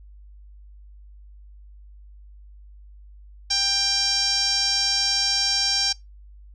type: tone with low-pass filter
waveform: 5% pulse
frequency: 791 Hz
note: G5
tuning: 15 cents sharp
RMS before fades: -22 dBFS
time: 3.5-5.93 s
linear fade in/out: 10 ms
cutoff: 5400 Hz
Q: 6.3
effects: noise-tail reverb RT60 0.2 s tail -26 dB re dry + added 50 Hz sine -43 dBFS peak until 6.54 s